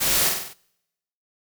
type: noise with echo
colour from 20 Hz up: white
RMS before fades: -22 dBFS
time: 0-0.3 s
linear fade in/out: 20 ms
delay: 48 ms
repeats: 5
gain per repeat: -4 dB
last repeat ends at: 0.54 s
effects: noise-tail reverb RT60 0.9 s tail -26 dB re dry